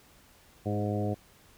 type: harmonic tone with a mistuned harmonic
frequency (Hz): 103.83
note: G#2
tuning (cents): 0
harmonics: 1 / 2 / 3 / 4 / 5 / 6 / 7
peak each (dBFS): -31 / -34 / -36 / -37 / -38 / -39 / -39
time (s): 0.65-1.15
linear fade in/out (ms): 20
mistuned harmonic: 4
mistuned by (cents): -17
effects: pink hiss -59 dBFS RMS until 1.57 s